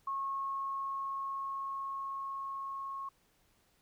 sine tone with level ramp, 1091 Hz, C#6, 28 cents flat, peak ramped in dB -33 to -38 dBFS, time 0.07-3.09 s, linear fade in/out 5 ms, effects pink hiss -71 dBFS RMS until 3.81 s

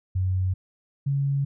sine tone pair in turn, 93 / 139.34 Hz, F#2 / C#3, +9 / +9 cents, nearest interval perfect fifth, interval 700 cents, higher second, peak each -21 dBFS, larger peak neither, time 0.15-0.54 / 1.06-1.45 s, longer neither, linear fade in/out 10 ms, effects none

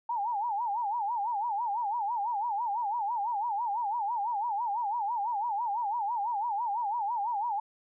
sine tone with vibrato, 880 Hz, A5, in tune, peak -28 dBFS, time 0.09-7.6 s, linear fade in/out 5 ms, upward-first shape sine, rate 6 Hz, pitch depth 180 cents each way, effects none

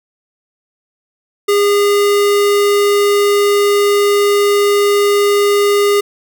square tone, 407.4 Hz, G#4, 33 cents flat, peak -10 dBFS, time 1.48-6.01 s, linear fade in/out 10 ms, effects none

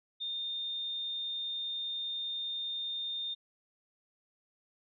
sine tone, 3635 Hz, A#7, 44 cents flat, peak -34 dBFS, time 0.2-3.35 s, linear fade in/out 20 ms, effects none

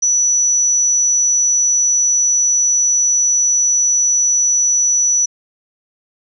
sine tone, 5920 Hz, F#8, in tune, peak -11 dBFS, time 0.02-5.26 s, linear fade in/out 10 ms, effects none

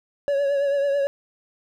triangle tone with vibrato, 562 Hz, C#5, 24 cents sharp, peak -17 dBFS, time 0.28-1.07 s, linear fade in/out 0 ms, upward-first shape triangle, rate 9.1 Hz, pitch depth 45 cents each way, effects none

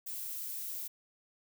violet noise, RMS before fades -40 dBFS, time 0.06-0.88 s, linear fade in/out 10 ms, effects none

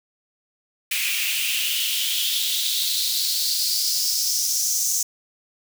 white noise with high-pass filter sweep, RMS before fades -23 dBFS, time 0.91-5.03 s, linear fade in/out 5 ms, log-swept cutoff 2400 to 6400 Hz, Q 4.7, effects none

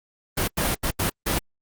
pink noise bursts at uneven times, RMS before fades -23 dBFS, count 5, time 0.37-0.48 / 0.57-0.75 / 0.83-0.91 / 0.99-1.1 / 1.26-1.39 s, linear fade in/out 10 ms, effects Opus 32 kbps

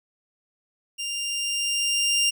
20% pulse tone with level ramp, 2794 Hz, F7, in tune, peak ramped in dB -24 to -14 dBFS, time 0.98-2.31 s, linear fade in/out 20 ms, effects none

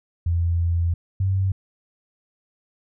sine tone pair in turn, 85 / 95.68 Hz, F2 / G2, -46 / -41 cents, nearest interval major second, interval 205 cents, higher second, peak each -18 dBFS, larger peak neither, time 0.26-0.94 / 1.2-1.52 s, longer first, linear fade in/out 5 ms, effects none

